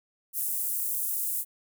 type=high-pass noise; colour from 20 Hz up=pink; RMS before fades=-30 dBFS; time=0.33-1.45 s; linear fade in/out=50 ms; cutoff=10000 Hz; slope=24 dB/octave; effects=none